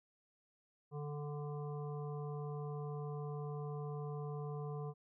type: harmonic tone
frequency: 146.83 Hz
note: D3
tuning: in tune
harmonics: 1 / 3 / 5 / 7 / 8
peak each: -41 / -46 / -53 / -54 / -59 dBFS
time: 0.91-4.94 s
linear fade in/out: 50 ms
effects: none